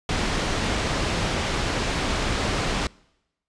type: low-pass noise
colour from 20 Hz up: pink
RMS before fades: -25 dBFS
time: 0.09-2.87 s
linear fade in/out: 2 ms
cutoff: 5300 Hz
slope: 12 dB/octave
effects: noise-tail reverb RT60 0.9 s tail -25 dB re dry + resampled to 22050 Hz